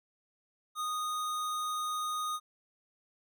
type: tone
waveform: square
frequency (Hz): 1238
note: D#6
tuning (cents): -9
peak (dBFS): -33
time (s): 0.75-2.4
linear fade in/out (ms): 50
effects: none